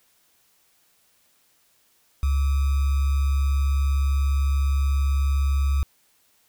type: tone with sample-and-hold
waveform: sine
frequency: 69.3 Hz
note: C#2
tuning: in tune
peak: -18 dBFS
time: 2.23-5.83 s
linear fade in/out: 0 ms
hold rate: 1225 Hz
effects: white hiss -63 dBFS RMS until 6.48 s